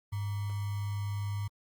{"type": "tone with sample-and-hold", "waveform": "sine", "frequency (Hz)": 101.5, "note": "G#2", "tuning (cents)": -39, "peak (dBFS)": -31, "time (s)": [0.12, 1.48], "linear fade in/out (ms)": 10, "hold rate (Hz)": 1050, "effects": ["Opus 32 kbps"]}